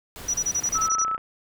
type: noise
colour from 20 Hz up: pink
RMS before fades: -39 dBFS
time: 0.16-0.88 s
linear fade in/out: 0 ms
type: tone bursts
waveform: sine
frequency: 5860 Hz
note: F#8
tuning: 18 cents flat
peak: -21 dBFS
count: 9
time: 0.28-1.045 s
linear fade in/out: 10 ms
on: 61 ms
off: 27 ms
type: click train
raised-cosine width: 0.5 ms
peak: -23 dBFS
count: 20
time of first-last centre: 0.56-1.179 s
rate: 30.7 Hz
type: tone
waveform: sine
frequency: 1307 Hz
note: E6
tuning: 15 cents flat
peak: -23 dBFS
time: 0.74-1.17 s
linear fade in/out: 20 ms
effects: none